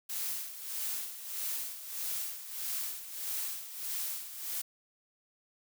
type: noise with tremolo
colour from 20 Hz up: blue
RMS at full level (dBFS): -35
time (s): 0.09-4.62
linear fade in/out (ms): 10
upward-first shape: sine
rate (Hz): 1.6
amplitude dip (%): 70
effects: none